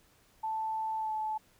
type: tone with pitch glide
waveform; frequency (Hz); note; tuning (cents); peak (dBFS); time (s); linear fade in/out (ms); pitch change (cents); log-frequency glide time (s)
sine; 880 to 866.9; A5 to A5; 0 to -26; -31; 0.43-1.38; 10; -26; 0.98-1.12
effects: pink hiss -65 dBFS RMS until 1.59 s

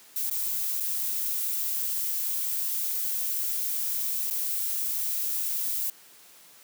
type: noise with dropouts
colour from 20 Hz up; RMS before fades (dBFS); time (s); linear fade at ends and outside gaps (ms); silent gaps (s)
violet; -29; 0.16-5.9; 2; 0.299-0.311 / 0.801-0.805 / 4.301-4.308
effects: white hiss -53 dBFS RMS until 6.63 s + high-pass 150 Hz 12 dB/octave

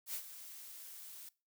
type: noise with ADSR envelope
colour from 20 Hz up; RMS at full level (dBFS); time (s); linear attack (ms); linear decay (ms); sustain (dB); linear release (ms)
blue; -39; 0.06-1.29; 80; 77; -12; 4
effects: noise-tail reverb RT60 0.3 s tail -21 dB re dry

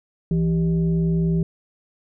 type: tone with frequency modulation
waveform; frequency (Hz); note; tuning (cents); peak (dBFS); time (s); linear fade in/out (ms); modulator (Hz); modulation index
sine; 165.6; E3; +8; -17; 0.31-1.43; 2; 227; 0.54
effects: none

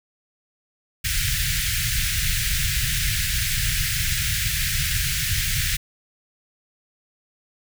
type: band-stop noise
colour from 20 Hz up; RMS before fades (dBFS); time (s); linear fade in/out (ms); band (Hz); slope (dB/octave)
pink; -23; 1.04-5.77; 10; 150 to 1600; 48
effects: none

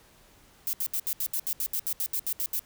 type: noise bursts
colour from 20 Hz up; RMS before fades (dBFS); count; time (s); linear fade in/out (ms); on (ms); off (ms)
violet; -29; 15; 0.67-2.593; 0; 61; 72
effects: pink hiss -58 dBFS RMS until 2.65 s

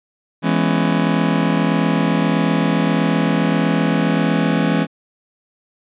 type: chord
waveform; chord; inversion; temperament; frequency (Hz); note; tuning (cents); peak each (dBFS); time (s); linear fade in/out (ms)
40% pulse; C# minor seventh; first; just; 166.31 / 207.9 / 249.5 / 277.2; E3 / G#3 / B3 / C#4; +16 / +2 / +18 / 0; -18 / -19 / -22 / -20; 0.42-4.87; 50
effects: resampled to 8000 Hz

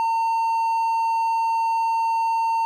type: tone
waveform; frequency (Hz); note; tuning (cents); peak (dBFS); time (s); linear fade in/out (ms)
triangle; 909; A#5; -44; -17; 0-2.65; 0
effects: none

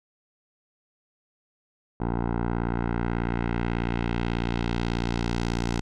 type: tone with low-pass filter sweep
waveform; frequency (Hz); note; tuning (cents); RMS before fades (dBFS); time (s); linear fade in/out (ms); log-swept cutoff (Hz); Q
10% pulse; 58.27; A#1; 0; -27; 2-5.81; 5; 1000 to 6600; 1.2
effects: none

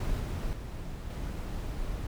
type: noise with level steps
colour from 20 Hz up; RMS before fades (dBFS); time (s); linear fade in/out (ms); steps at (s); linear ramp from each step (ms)
brown; -31 / -33 / -38 / -35; 0-2.07; 5; 0.2 / 0.53 / 1.1; 2
effects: none

